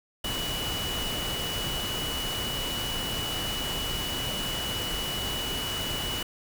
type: tone in noise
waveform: sine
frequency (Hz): 2945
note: F#7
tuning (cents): -9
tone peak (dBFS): -32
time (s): 0.24-6.23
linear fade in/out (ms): 5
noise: pink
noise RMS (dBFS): -33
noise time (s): 0.24-6.23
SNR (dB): -2
effects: none